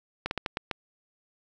slowing click train, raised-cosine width 0.3 ms, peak -13 dBFS, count 6, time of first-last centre 0.26-0.712 s, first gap 51 ms, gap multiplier 1.29, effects none

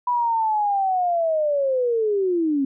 sine linear sweep, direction down, 987.8 to 265.1 Hz, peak -18 dBFS, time 0.07-2.65 s, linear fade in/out 5 ms, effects none

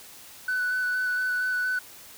sine tone with vibrato, 1494 Hz, F#6, 16 cents sharp, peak -22 dBFS, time 0.48-1.79 s, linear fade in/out 5 ms, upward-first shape square, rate 4.3 Hz, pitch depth 12 cents each way, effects tanh soft clip ceiling -22 dBFS + white hiss -47 dBFS RMS until 2.17 s

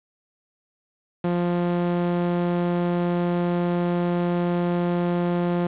sawtooth tone with band-pass filter, 174.8 Hz, F3, 2 cents sharp, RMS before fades -23 dBFS, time 1.24-5.67 s, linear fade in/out 5 ms, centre 370 Hz, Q 0.53, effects resampled to 8000 Hz + 7-bit

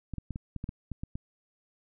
clicks, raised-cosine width 5 ms, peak -23 dBFS, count 10, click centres 0.137 / 0.183 / 0.307 / 0.359 / 0.563 / 0.641 / 0.691 / 0.917 / 1.035 / 1.155 s, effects none

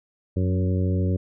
harmonic tone with a mistuned harmonic, 92.6 Hz, F#2, 2 cents sharp, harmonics 1 / 2 / 3 / 4 / 5 / 6, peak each -21 / -27 / -31 / -33 / -35 / -37 dBFS, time 0.36-1.17 s, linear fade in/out 10 ms, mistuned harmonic 2, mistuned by -22 cents, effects none

